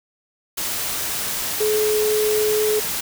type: tone in noise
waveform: sine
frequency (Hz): 426.8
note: G#4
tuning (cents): +47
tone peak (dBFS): -17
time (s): 1.6-2.8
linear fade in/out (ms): 10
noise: white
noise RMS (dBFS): -25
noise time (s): 0.57-3.01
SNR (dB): +5
effects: none